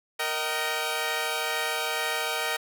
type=chord; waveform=10% pulse; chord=Eb major; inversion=second; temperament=equal with one note detuned; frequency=466.2 / 622.3 / 766.1 Hz; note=Bb4 / Eb5 / G5; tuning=0 / 0 / -40 cents; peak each=-23 dBFS; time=0.19-2.57 s; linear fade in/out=10 ms; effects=none